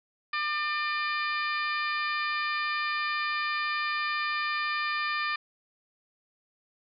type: harmonic tone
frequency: 599 Hz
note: D5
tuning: 34 cents sharp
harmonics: 2 / 3 / 4 / 5 / 6 / 7 / 8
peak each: -31 / -32 / -34 / -43 / -42 / -44 / -41 dBFS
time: 0.33-5.36 s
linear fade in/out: 5 ms
effects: none